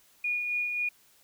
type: tone with tremolo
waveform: sine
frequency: 2444 Hz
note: D#7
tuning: 32 cents flat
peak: -26 dBFS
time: 0.24-0.89 s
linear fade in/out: 5 ms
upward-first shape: sine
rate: 3.7 Hz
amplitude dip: 35%
effects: white hiss -62 dBFS RMS until 1.23 s